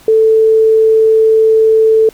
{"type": "tone", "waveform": "sine", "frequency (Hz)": 441.6, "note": "A4", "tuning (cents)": 6, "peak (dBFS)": -5, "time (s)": [0.08, 2.09], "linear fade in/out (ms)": 2, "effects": ["pink hiss -42 dBFS RMS until 2.13 s"]}